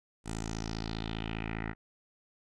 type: tone with low-pass filter sweep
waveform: 10% pulse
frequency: 55 Hz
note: A1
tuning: in tune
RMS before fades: -37 dBFS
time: 0.24-1.75 s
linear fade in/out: 50 ms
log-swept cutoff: 8600 to 1800 Hz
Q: 3.6
effects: none